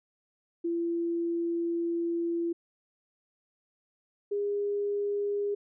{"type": "tone pair in turn", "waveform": "sine", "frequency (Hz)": [338.8, 407.6], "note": ["E4", "G#4"], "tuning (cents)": [48, -32], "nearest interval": "minor third", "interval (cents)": 320, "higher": "second", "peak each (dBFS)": -27, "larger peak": "neither", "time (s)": [[0.64, 2.53], [4.31, 5.55]], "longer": "first", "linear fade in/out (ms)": 10, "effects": []}